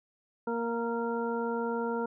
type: harmonic tone with a mistuned harmonic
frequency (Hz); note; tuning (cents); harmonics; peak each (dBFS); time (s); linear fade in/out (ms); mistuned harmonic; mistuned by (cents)
233.2; A#3; +1; 1 / 2 / 3 / 4 / 6; -34 / -32 / -44 / -36 / -40; 0.47-2.06; 5; 6; -20
effects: none